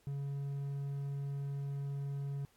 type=tone; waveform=triangle; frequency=140.1 Hz; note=C#3; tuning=19 cents sharp; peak=-34 dBFS; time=0.07-2.45 s; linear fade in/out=0 ms; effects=pink hiss -70 dBFS RMS until 2.56 s + AAC 64 kbps